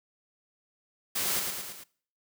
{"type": "noise with echo", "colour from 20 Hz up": "white", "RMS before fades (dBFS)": -30, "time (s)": [1.15, 1.4], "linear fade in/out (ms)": 10, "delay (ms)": 110, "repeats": 4, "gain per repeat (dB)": -4, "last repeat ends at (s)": 1.84, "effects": ["noise-tail reverb RT60 0.5 s tail -22 dB re dry", "high-pass 100 Hz 12 dB/octave"]}